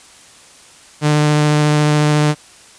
sawtooth tone with vibrato, 150 Hz, D3, 37 cents sharp, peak -7 dBFS, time 1.01-2.35 s, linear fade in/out 50 ms, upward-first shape triangle, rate 14 Hz, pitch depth 12 cents each way, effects white hiss -43 dBFS RMS until 2.78 s + resampled to 22050 Hz

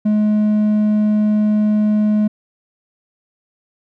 sine tone with hard clipping, 211.6 Hz, G#3, 33 cents sharp, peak -13 dBFS, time 0.05-2.28 s, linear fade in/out 10 ms, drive 3 dB, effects none

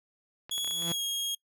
clicks, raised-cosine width 0.3 ms, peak -27 dBFS, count 8, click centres 0.495 / 0.58 / 0.646 / 0.676 / 0.71 / 0.823 / 0.879 / 0.921 s
sawtooth tone with pitch glide, 3354 to 3268 Hz, G#7 to G#7, +16 to -29 cents, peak -27 dBFS, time 0.51-1.35 s, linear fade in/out 5 ms, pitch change -45 cents, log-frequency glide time 0.88-1.02 s
sawtooth tone with exponential growth, 169.3 Hz, E3, 46 cents sharp, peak -26 dBFS, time 0.6-0.92 s, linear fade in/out 0 ms, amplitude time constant 69 ms
effects noise-tail reverb RT60 0.1 s tail -25 dB re dry

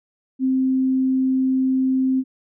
sine tone, 261.6 Hz, C4, in tune, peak -16 dBFS, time 0.39-2.24 s, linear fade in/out 50 ms, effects none

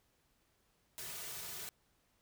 white noise with comb filter, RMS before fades -45 dBFS, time 0.98-1.69 s, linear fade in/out 0 ms, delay 3.7 ms, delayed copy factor -0.75, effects pink hiss -75 dBFS RMS until 2.21 s

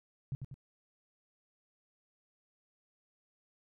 sine tone with echo, 134.4 Hz, C3, 47 cents sharp, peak -33 dBFS, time 0.32-0.35 s, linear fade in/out 0 ms, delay 96 ms, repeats 2, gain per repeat -5 dB, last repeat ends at 0.542 s, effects none

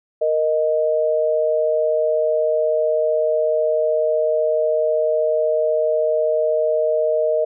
sine tone pair together, 466.2 / 622.3 Hz, A#4 / D#5, 0 / 0 cents, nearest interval perfect fourth, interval 500 cents, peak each -20 / -17 dBFS, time 0.21-7.45 s, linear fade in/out 10 ms, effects none

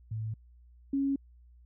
sine tone pair in turn, 110 / 275.6 Hz, A2 / C#4, 0 / -10 cents, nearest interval octave + major third, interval 1590 cents, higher second, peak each -32 / -26 dBFS, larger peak second, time 0.11-0.34 / 0.93-1.16 s, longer neither, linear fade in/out 5 ms, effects added 60 Hz sine -54 dBFS peak until 1.65 s

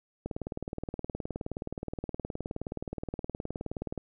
click train, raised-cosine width 2 ms, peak -21 dBFS, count 72, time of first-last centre 0.26-3.977 s, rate 19.1 Hz, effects none

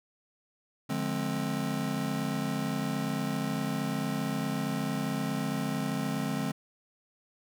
square chord, D half-diminished seventh, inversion none, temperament just, 146.83 / 176.2 / 211.4 / 264.3 Hz, D3 / F3 / Ab3 / C4, 0 / +16 / +31 / +18 cents, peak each -36 / -38 / -35 / -35 dBFS, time 0.89-6.52 s, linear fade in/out 10 ms, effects none

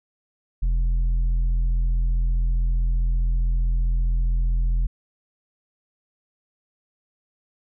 sine tone with tanh clipping, 42.35 Hz, E1, 48 cents sharp, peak -19 dBFS, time 0.62-4.87 s, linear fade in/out 10 ms, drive 5 dB, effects none

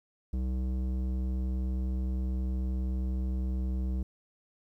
square tone with low-pass filter, 63.6 Hz, C2, 48 cents flat, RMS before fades -31 dBFS, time 0.33-4.03 s, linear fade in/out 5 ms, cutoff 280 Hz, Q 0.87, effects 11-bit

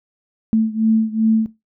sine beating tone pair, 220.3 / 222.9 Hz, A3 / A3, +2 / +23 cents, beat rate 2.6 Hz, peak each -16 / -18 dBFS, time 0.53-1.46 s, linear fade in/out 0 ms, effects noise-tail reverb RT60 0.2 s tail -17 dB re dry

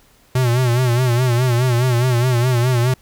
square tone with vibrato, 123.47 Hz, B2, in tune, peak -14 dBFS, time 0.35-2.94 s, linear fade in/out 5 ms, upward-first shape sine, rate 4.8 Hz, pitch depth 88 cents each way, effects pink hiss -53 dBFS RMS until 3.01 s

